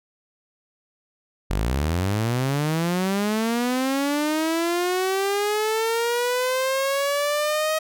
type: linear sweep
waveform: sawtooth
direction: up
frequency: 43.8 to 632 Hz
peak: -17 dBFS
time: 1.5-7.79 s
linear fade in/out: 10 ms
effects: none